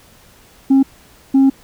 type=tone bursts at uneven times; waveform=sine; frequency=270 Hz; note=C#4; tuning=45 cents flat; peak=-5 dBFS; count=2; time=0.7-0.83 / 1.34-1.5 s; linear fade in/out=10 ms; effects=tanh soft clip ceiling -6 dBFS + pink hiss -47 dBFS RMS until 1.63 s